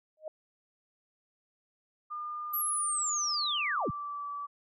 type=tone with exponential growth; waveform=sine; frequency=622.3 Hz; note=D#5; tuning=in tune; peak=-32 dBFS; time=0.17-0.28 s; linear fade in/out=2 ms; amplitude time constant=22 ms
type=tone with pitch glide; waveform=sine; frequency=1208 to 1152.8 Hz; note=D6 to D6; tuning=+48 to -33 cents; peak=-35 dBFS; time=2.1-4.47 s; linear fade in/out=20 ms; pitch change=-81 cents; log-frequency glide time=3.07-4.29 s
type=linear sweep; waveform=sine; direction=down; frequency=12000 to 30.54 Hz; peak=-29 dBFS; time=2.53-3.91 s; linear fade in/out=10 ms
effects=none